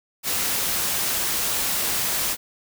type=noise; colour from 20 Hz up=white; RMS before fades=-24 dBFS; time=0.23-2.37 s; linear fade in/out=50 ms; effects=none